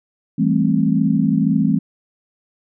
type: chord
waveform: sine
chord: A minor seventh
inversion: second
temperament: just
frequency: 165 / 198 / 220 / 264 Hz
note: E3 / G3 / A3 / C4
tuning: +2 / +18 / 0 / +16 cents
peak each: -19 dBFS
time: 0.38-1.79 s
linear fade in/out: 10 ms
effects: none